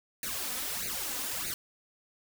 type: noise with flanger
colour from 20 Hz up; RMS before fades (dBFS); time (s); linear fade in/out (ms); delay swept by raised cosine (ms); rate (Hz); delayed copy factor
white; -35; 0.23-1.54; 2; 0.45 to 4.05; 1.6; +0.95
effects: none